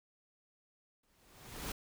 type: noise with exponential growth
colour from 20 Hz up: pink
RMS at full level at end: -38 dBFS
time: 1.03-1.72 s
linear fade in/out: 5 ms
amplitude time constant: 150 ms
effects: none